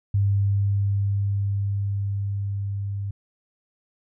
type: tone with level ramp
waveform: sine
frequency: 99.9 Hz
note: G2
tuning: 33 cents sharp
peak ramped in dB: -17 to -26 dBFS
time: 0.14-3.11 s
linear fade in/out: 5 ms
effects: none